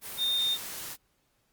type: tone in noise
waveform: sine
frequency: 3649 Hz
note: A#7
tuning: 38 cents flat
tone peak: -25 dBFS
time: 0.17-0.58 s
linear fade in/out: 50 ms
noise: white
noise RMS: -39 dBFS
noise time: 0.01-0.97 s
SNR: +11 dB
effects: pink hiss -72 dBFS RMS until 1.52 s + Opus 32 kbps